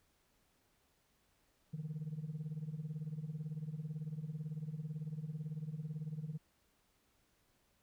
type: tone with tremolo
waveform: sine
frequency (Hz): 154.3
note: D#3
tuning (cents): -14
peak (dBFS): -34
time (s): 1.73-6.38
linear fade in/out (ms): 10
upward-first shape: triangle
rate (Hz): 18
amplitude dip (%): 95
effects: tanh soft clip ceiling -36 dBFS + pink hiss -75 dBFS RMS until 7.82 s